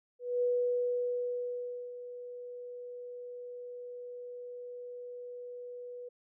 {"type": "tone with ADSR envelope", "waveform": "sine", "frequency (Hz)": 490.1, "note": "B4", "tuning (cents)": -13, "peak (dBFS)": -26, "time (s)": [0.19, 6.09], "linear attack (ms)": 230, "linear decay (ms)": 1500, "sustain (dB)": -15, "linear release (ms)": 9, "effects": []}